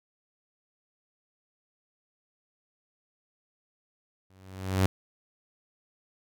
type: tone with exponential growth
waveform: sawtooth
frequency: 94.6 Hz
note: F#2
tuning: 39 cents sharp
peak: -15 dBFS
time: 4.3-4.86 s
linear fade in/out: 0 ms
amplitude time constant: 120 ms
effects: none